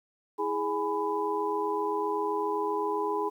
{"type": "tone cluster", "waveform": "sine", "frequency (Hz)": [327, 414.7, 836, 997], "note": ["E4", "G#4", "G#5", "B5"], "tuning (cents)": [-14, -3, 11, 16], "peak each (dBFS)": [-36, -30, -35, -31], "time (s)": [0.38, 3.3], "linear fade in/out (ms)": 20, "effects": ["10-bit"]}